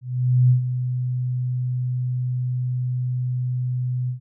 sine tone with ADSR envelope, 125.5 Hz, B2, 28 cents sharp, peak -11 dBFS, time 0.01-4.2 s, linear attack 490 ms, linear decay 110 ms, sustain -10 dB, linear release 110 ms, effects none

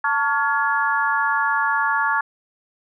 harmonic tone with a mistuned harmonic, 281.5 Hz, C#4, 27 cents sharp, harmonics 3 / 4 / 5 / 6, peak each -23 / -23 / -23 / -23 dBFS, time 0.04-2.21 s, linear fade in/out 5 ms, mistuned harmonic 3, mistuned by +91 cents, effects none

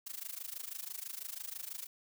blue noise with amplitude modulation, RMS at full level -40 dBFS, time 0.06-1.87 s, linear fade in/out 10 ms, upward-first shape sine, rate 26.1 Hz, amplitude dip 90%, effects none

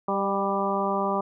harmonic tone with a mistuned harmonic, 196.8 Hz, G3, 7 cents sharp, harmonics 1 / 2 / 3 / 4 / 5 / 6, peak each -30 / -30 / -30 / -30 / -30 / -30 dBFS, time 0.08-1.21 s, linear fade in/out 5 ms, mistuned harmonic 3, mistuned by +22 cents, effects none

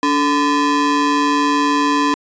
square ring-modulated tone, 364.2 Hz, F#4, 27 cents flat, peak -11 dBFS, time 0.03-2.14 s, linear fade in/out 0 ms, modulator 652 Hz, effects resampled to 16000 Hz

